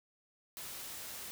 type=noise; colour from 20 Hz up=white; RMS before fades=-45 dBFS; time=0.57-1.31 s; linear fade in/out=0 ms; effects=none